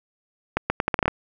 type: accelerating click train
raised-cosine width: 0.5 ms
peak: -5 dBFS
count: 9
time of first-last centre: 0.57-1.08 s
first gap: 130 ms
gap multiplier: 0.78
effects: none